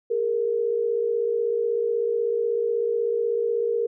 sine tone pair together, 410 / 466.2 Hz, G#4 / A#4, -22 / 0 cents, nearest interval major second, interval 222 cents, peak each -27 / -22 dBFS, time 0.1-3.87 s, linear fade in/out 10 ms, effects none

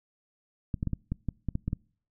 clicks, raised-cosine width 5 ms, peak -17 dBFS, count 10, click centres 0.742 / 0.829 / 0.873 / 0.933 / 1.12 / 1.287 / 1.487 / 1.554 / 1.68 / 1.731 s, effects noise-tail reverb RT60 0.5 s tail -26 dB re dry

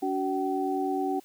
sine tone cluster, 286.3 / 375.7 / 763 Hz, D4 / F#4 / G5, -44 / +26 / -47 cents, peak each -30 dBFS, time 0.02-1.2 s, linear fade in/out 10 ms, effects white hiss -58 dBFS RMS until 1.24 s

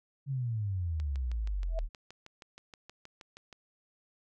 sine exponential sweep, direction down, 142 to 36.71 Hz, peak -30 dBFS, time 0.26-1.89 s, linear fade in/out 50 ms
click train, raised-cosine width 0.2 ms, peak -31 dBFS, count 17, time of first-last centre 1-3.528 s, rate 6.33 Hz
sine tone with exponential growth, 650 Hz, E5, 24 cents flat, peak -31 dBFS, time 1.68-1.79 s, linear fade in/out 2 ms, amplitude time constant 23 ms
effects none

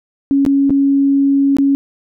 sine tone with dropouts, 277.2 Hz, C#4, in tune, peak -9 dBFS, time 0.31-1.75 s, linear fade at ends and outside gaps 0 ms, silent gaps 0.451-0.463 / 0.696-0.705 / 1.568-1.585 s, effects none

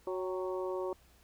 harmonic tone with a mistuned harmonic, 185 Hz, F#3, in tune, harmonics 2 / 3 / 4 / 5 / 6, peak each -35 / -39 / -50 / -44 / -46 dBFS, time 0.07-0.93 s, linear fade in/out 2 ms, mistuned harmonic 4, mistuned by +63 cents, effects added 62 Hz sine -65 dBFS peak until 1.23 s + pink hiss -65 dBFS RMS until 1.23 s

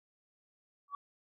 sine tone with exponential growth, 1137 Hz, C#6, 44 cents sharp, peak -32 dBFS, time 0.88-0.95 s, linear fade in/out 2 ms, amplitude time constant 15 ms, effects tanh soft clip ceiling -28 dBFS

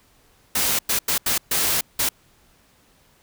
white noise bursts at uneven times, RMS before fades -21 dBFS, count 6, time 0.55-0.79 / 0.89-0.99 / 1.08-1.18 / 1.26-1.38 / 1.51-1.81 / 1.99-2.09 s, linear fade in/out 5 ms, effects pink hiss -58 dBFS RMS until 3.22 s

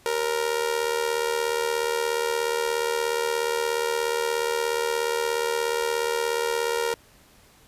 sawtooth tone with amplitude modulation, 467.8 Hz, A#4, 6 cents sharp, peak -16 dBFS, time 0.06-6.94 s, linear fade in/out 0 ms, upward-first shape sine, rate 76.9 Hz, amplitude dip 75%, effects pink hiss -55 dBFS RMS until 7.67 s + resampled to 32000 Hz

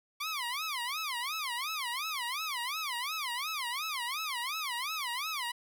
15% pulse tone with vibrato, 1108.7 Hz, C#6, in tune, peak -27 dBFS, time 0.2-5.52 s, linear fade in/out 10 ms, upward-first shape sine, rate 2.8 Hz, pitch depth 280 cents each way, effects none

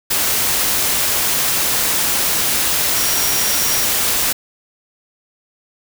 sine tone in noise, 5650 Hz, F8, 19 cents sharp, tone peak -23 dBFS, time 2.96-3.85 s, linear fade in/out 10 ms, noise white, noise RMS -17 dBFS, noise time 0.1-4.33 s, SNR -9 dB, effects none

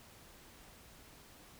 silence, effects pink hiss -58 dBFS RMS until 1.59 s

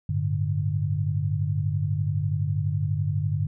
sine chord, G suspended second, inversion none, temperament equal, 98 / 110 / 146.83 Hz, G2 / A2 / D3, 0 / 0 / 0 cents, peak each -26 / -30 / -26 dBFS, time 0.09-3.47 s, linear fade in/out 5 ms, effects none

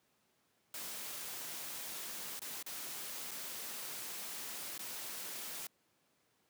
white noise with dropouts, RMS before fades -44 dBFS, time 0.74-5.67 s, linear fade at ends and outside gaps 2 ms, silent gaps 2.394-2.417 / 2.627-2.663 / 3.31-3.314 / 4.779-4.792 s, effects pink hiss -75 dBFS RMS until 6.49 s + high-pass 150 Hz 12 dB/octave

